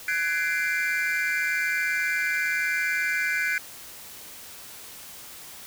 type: tone cluster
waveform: triangle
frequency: 1504 / 1665 / 2076 / 2357 Hz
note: F#6 / G#6 / C7 / D7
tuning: +28 / +4 / -14 / +6 cents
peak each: -26 / -28 / -28 / -28 dBFS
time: 0.08-3.58 s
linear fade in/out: 2 ms
effects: white hiss -43 dBFS RMS until 5.66 s